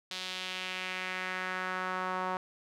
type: tone with band-pass filter sweep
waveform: sawtooth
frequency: 184.9 Hz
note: F#3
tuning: 1 cent flat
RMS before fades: -36 dBFS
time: 0.11-2.37 s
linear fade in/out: 2 ms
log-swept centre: 3900 to 1000 Hz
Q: 2
effects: none